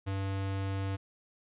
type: tone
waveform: square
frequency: 97.3 Hz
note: G2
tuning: 12 cents flat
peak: -32 dBFS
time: 0.06-0.97 s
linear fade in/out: 20 ms
effects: resampled to 8000 Hz